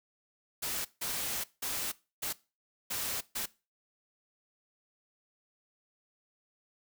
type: noise bursts at uneven times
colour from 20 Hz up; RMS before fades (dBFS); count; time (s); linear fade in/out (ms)
white; -35; 6; 0.62-0.85 / 1.01-1.44 / 1.62-1.92 / 2.22-2.33 / 2.9-3.21 / 3.35-3.46; 10
effects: noise-tail reverb RT60 0.3 s tail -20 dB re dry